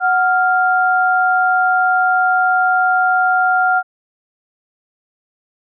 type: tone pair together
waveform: sine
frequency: 740 / 1396.9 Hz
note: F#5 / F6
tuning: 0 / 0 cents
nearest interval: major seventh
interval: 1100 cents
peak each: -14 dBFS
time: 0-3.83 s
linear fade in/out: 50 ms
effects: none